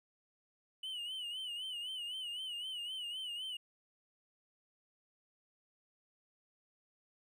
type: tone with vibrato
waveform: triangle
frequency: 2960 Hz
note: F#7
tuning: in tune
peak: -38 dBFS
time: 0.83-3.57 s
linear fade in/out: 5 ms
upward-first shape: sine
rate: 3.9 Hz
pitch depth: 90 cents each way
effects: none

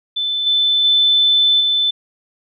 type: tone with level steps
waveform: sine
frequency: 3520 Hz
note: A7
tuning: in tune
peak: -17 / -12 / -10 / -13 dBFS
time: 0.16-1.91 s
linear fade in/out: 10 ms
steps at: 0.46 / 0.84 / 1.6 s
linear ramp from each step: 10 ms
effects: none

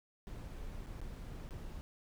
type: noise with dropouts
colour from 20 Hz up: brown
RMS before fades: -45 dBFS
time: 0.27-1.81 s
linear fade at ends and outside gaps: 0 ms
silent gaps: 0.862-0.868 / 1.005-1.015 / 1.49-1.508 s
effects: none

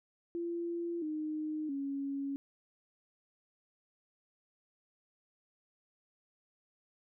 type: tone with pitch steps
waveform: sine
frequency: 341.6 / 307.9 / 277.5 Hz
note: F4 / D#4 / C#4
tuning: -38 / -18 / +2 cents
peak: -34 dBFS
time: 0.35-2.36 s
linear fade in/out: 0 ms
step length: 670 ms
effects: none

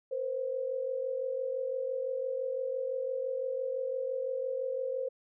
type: tone pair together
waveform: sine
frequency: 478.1 / 524 Hz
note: A#4 / C5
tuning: +44 / +2 cents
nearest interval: major second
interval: 158 cents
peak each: -37 / -32 dBFS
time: 0.11-5.09 s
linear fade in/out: 10 ms
effects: none

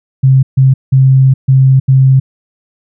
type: tone bursts at uneven times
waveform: sine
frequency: 132.8 Hz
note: C3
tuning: 26 cents sharp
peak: -3 dBFS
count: 5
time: 0.23-0.43 / 0.57-0.74 / 0.92-1.34 / 1.48-1.8 / 1.88-2.2 s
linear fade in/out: 10 ms
effects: none

